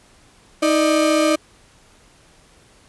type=tone pair together; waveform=35% pulse; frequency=315.3 / 595.9 Hz; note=D#4 / D5; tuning=+23 / +25 cents; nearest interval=major seventh; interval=1102 cents; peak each=-15 / -16 dBFS; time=0.62-1.36 s; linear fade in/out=10 ms; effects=pink hiss -52 dBFS RMS until 2.88 s + resampled to 24000 Hz